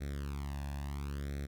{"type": "tone with flanger", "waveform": "sawtooth", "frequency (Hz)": 70.6, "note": "C#2", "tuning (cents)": 32, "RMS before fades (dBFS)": -39, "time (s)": [0, 1.47], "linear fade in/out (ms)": 20, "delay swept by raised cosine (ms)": [0.51, 1.16], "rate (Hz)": 0.73, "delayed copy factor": 0.95, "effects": []}